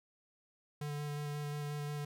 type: tone with vibrato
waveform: square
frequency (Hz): 146.83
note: D3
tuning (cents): 0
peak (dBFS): -38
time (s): 0.81-2.05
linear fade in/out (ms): 5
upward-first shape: square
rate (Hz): 5.6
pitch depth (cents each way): 10
effects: none